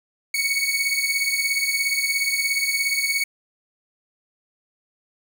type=beating tone pair; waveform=sawtooth; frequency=2217 / 2234 Hz; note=C#7 / C#7; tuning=0 / +13 cents; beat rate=17 Hz; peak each=-20 / -20 dBFS; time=0.34-3.24 s; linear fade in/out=5 ms; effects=8-bit